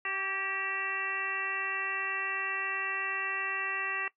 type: harmonic tone with a mistuned harmonic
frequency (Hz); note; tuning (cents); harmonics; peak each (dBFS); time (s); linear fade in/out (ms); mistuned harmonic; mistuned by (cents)
386.1; G4; -26; 1 / 2 / 3 / 4 / 5 / 6 / 7; -46 / -45 / -38 / -42 / -35 / -44 / -37; 0.05-4.08; 2; 4; +45
effects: noise-tail reverb RT60 0.1 s tail -19 dB re dry